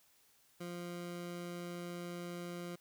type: tone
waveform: 20% pulse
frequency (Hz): 174.61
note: F3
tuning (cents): 0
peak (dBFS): -37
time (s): 0.6-2.76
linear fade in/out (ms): 10
effects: white hiss -69 dBFS RMS until 2.8 s